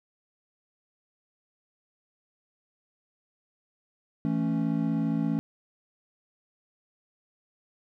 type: chord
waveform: triangle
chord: A major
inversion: second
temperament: equal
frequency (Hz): 164.81 / 220 / 277.2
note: E3 / A3 / C#4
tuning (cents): 0 / 0 / 0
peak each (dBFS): -27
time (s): 4.25-5.39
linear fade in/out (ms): 0
effects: none